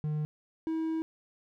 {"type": "tone pair in turn", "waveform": "triangle", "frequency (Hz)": [151.8, 321.7], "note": ["D#3", "E4"], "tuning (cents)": [-42, -42], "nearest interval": "octave + minor second", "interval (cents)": 1300, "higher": "second", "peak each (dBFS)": -27, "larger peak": "neither", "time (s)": [[0.04, 0.25], [0.67, 1.02]], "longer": "second", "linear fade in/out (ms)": 0, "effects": []}